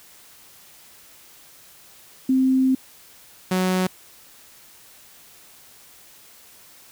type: tone pair in turn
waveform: sine / sawtooth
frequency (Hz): 261.6 / 184.98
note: C4 / F#3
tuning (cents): 0 / 0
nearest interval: tritone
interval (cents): 600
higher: first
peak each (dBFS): -15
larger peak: neither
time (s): 2.29-2.75 / 3.51-3.87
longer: first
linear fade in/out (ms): 5
effects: white hiss -49 dBFS RMS until 6.91 s